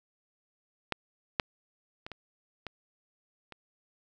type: clicks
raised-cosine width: 0.3 ms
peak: -13 / -9 / -24 / -25 / -22 / -29 dBFS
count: 6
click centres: 0.923 / 1.398 / 2.065 / 2.117 / 2.667 / 3.523 s
effects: none